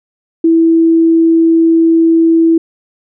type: tone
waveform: sine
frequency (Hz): 328.7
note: E4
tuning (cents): -5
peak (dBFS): -5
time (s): 0.44-2.58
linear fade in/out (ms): 5
effects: none